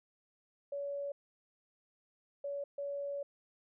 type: tone bursts at uneven times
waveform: sine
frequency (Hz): 566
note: C#5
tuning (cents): +36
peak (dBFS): -36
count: 3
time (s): 0.72-1.12 / 2.44-2.64 / 2.78-3.23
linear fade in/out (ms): 5
effects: none